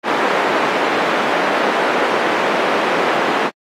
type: band-pass noise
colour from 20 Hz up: pink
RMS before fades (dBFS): -17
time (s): 0.03-3.51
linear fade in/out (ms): 50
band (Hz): 360 to 1800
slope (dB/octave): 12
effects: high-pass 200 Hz 12 dB/octave + AAC 48 kbps